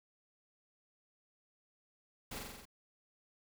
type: noise with echo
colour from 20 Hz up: pink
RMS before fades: -44 dBFS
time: 2.31-2.39 s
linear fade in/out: 5 ms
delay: 44 ms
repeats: 6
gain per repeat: -2 dB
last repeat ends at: 2.654 s
effects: none